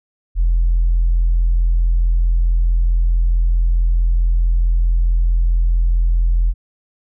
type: tone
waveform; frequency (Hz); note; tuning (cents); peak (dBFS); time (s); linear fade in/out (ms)
sine; 42.3; E1; +45; -10; 0.35-6.54; 50
effects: tanh soft clip ceiling -8 dBFS